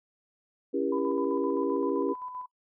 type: chord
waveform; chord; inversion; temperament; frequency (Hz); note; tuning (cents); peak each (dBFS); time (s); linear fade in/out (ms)
sine; C# diminished seventh; none; just; 277.2 / 332.6 / 399.1 / 479; C#4 / E4 / G4 / Bb4; 0 / +16 / +31 / +47; -30 / -32 / -30 / -32; 0.73-2.14; 20
type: tone with tremolo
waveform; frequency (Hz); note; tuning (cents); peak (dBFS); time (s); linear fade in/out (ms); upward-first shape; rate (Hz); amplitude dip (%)
sine; 1001; B5; +23; -35; 0.92-2.46; 5; square; 7.7; 45
effects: noise-tail reverb RT60 0.1 s tail -21 dB re dry